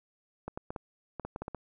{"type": "clicks", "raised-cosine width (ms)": 1, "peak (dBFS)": -23, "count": 10, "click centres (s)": [0.48, 0.575, 0.705, 0.762, 1.197, 1.25, 1.361, 1.42, 1.481, 1.547], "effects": []}